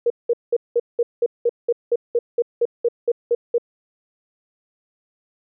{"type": "tone bursts", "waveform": "sine", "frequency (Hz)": 473.8, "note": "A#4", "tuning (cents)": 28, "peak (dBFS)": -14, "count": 16, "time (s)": [0.06, 3.582], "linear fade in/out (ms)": 5, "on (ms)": 42, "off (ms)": 190, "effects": []}